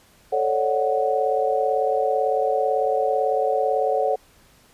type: chord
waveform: sine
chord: D major seventh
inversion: second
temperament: equal with one note detuned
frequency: 440 / 549.3 / 587.3 / 740 Hz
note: A4 / C#5 / D5 / F#5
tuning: 0 / -16 / 0 / 0 cents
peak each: -24 / -23 / -28 / -23 dBFS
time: 0.32-4.16 s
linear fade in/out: 10 ms
effects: pink hiss -55 dBFS RMS until 4.73 s + resampled to 32000 Hz